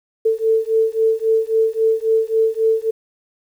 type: beating tone pair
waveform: sine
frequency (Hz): 443.4 / 447.1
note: A4 / A4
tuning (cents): +13 / +28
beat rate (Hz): 3.7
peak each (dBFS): -17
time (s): 0.25-2.91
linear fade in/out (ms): 10
effects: 8-bit